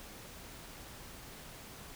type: silence
effects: pink hiss -50 dBFS RMS until 1.95 s